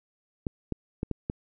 clicks, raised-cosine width 3 ms, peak -16 dBFS, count 5, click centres 0.468 / 0.723 / 1.031 / 1.113 / 1.299 s, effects none

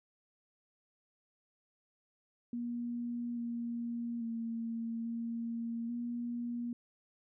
sine tone with pitch steps, 238.7 / 235.5 / 229.2 / 231.7 / 238.7 Hz, A#3 / A#3 / A#3 / A#3 / A#3, +41 / +18 / -29 / -10 / +41 cents, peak -35 dBFS, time 2.53-6.73 s, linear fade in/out 2 ms, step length 840 ms, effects none

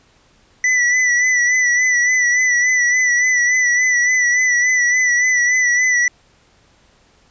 square tone with vibrato, 1975.5 Hz, B6, in tune, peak -13 dBFS, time 0.64-6.08 s, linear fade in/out 2 ms, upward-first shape sine, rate 3.5 Hz, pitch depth 40 cents each way, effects pink hiss -54 dBFS RMS until 7.3 s + resampled to 16000 Hz

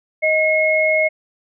sine tone pair together, 627 / 2166 Hz, D#5 / C#7, +13 / -41 cents, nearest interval octave + major sixth, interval 2146 cents, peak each -16 dBFS, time 0.22-1.09 s, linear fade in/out 20 ms, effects none

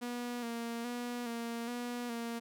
sawtooth tone with vibrato, 237.6 Hz, A#3, 33 cents sharp, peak -33 dBFS, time 0.01-2.4 s, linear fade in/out 20 ms, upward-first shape square, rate 1.2 Hz, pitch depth 34 cents each way, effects none

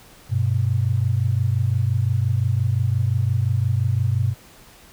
sine tone pair together, 98 / 123.77 Hz, G2 / B2, 0 / +4 cents, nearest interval major third, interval 404 cents, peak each -20 dBFS, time 0.29-4.35 s, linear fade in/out 50 ms, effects pink hiss -48 dBFS RMS until 4.92 s

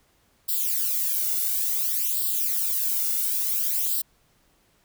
violet noise with flanger, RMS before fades -25 dBFS, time 0.48-4.02 s, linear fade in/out 10 ms, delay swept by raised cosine 0.23 to 1.43 ms, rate 0.57 Hz, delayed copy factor +0.85, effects pink hiss -64 dBFS RMS until 4.84 s

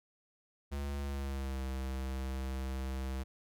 square tone with pitch glide, 70.6 to 65.87 Hz, C#2 to C2, +32 to +12 cents, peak -36 dBFS, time 0.71-3.24 s, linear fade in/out 20 ms, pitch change -120 cents, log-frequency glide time 0.99-1.62 s, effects none

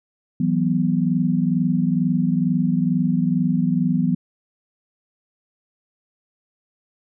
sine chord, E suspended second, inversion none, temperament equal with one note detuned, 164.81 / 187.04 / 246.9 Hz, E3 / F#3 / B3, 0 / +19 / 0 cents, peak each -21 dBFS, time 0.4-4.15 s, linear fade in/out 5 ms, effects none

